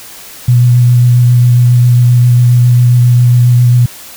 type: tone with vibrato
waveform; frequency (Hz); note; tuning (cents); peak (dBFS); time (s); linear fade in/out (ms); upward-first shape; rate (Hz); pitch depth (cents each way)
sine; 122.3; B2; -16; -3; 0.48-3.86; 5; sine; 7.4; 14
effects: white hiss -31 dBFS RMS until 4.16 s